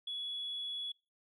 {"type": "tone", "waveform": "sine", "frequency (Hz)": 3384, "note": "G#7", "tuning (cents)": 32, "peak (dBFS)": -36, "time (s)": [0.07, 0.92], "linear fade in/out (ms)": 5, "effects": ["noise-tail reverb RT60 0.3 s tail -24 dB re dry", "tanh soft clip ceiling -32 dBFS"]}